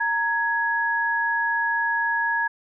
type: tone pair together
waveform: sine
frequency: 926 / 1671 Hz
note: A#5 / G#6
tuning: -12 / +10 cents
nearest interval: minor seventh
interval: 1022 cents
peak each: -25 / -22 dBFS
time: 0-2.48 s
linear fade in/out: 10 ms
effects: none